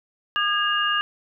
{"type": "tone cluster", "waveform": "sine", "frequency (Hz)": [1216, 1647, 2832], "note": ["D#6", "G#6", "F7"], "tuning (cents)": [-40, -15, 23], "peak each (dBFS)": -24, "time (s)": [0.36, 1.01], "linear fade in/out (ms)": 0, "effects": []}